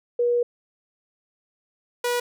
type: tone pair in turn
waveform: sine / sawtooth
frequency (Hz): 481.1 / 485.6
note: B4 / B4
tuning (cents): -45 / -29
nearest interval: unison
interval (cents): 16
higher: second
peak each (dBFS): -18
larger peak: neither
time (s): 0.19-0.43 / 2.04-2.2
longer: first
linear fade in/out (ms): 5
effects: none